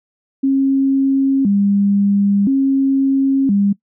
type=tone with vibrato; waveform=sine; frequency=233.1 Hz; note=A#3; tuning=in tune; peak=-11 dBFS; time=0.43-3.73 s; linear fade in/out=10 ms; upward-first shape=square; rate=0.49 Hz; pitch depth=260 cents each way; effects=noise-tail reverb RT60 0.1 s tail -21 dB re dry